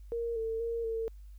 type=tone with pitch steps; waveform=sine; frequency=466.2 / 449.4 / 463.1 / 450.9 Hz; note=A#4 / A4 / A#4 / A4; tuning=0 / +37 / -11 / +42 cents; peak=-31 dBFS; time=0.12-1.08 s; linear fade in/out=0 ms; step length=240 ms; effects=added 50 Hz sine -46 dBFS peak until 1.38 s + white hiss -73 dBFS RMS until 1.38 s